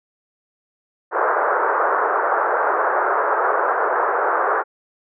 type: band-pass noise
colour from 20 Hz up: white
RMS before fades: -19 dBFS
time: 1.11-4.64 s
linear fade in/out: 50 ms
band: 390 to 1500 Hz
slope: 48 dB/octave
effects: none